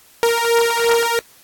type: beating tone pair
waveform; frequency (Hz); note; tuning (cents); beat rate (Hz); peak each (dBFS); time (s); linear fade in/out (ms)
sawtooth; 464.5 / 467.4; A#4 / A#4; -6 / +5; 2.9; -13; 0.23-1.19; 0
effects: white hiss -49 dBFS RMS until 1.43 s + AAC 64 kbps